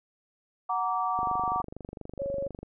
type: chord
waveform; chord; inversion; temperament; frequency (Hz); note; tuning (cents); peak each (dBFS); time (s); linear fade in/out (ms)
sine; Gb augmented; none; equal with one note detuned; 740 / 932.3 / 1161.2; Gb5 / Bb5 / D6; 0 / 0 / -20; -30 / -32 / -29; 0.69-1.62; 10
type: click train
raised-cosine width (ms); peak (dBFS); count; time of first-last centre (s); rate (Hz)
2; -26; 36; 1.19-2.63; 24.3
type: tone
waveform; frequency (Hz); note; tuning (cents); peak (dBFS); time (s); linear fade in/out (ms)
sine; 554.4; C#5; 0; -29; 2.19-2.48; 10
effects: none